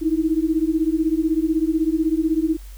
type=beating tone pair; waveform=sine; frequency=311.1 / 327.1 Hz; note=D#4 / E4; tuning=0 / -13 cents; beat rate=16 Hz; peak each=-20 / -20 dBFS; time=0.01-2.57 s; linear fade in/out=20 ms; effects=added 47 Hz sine -35 dBFS peak until 2.77 s + white hiss -50 dBFS RMS until 2.77 s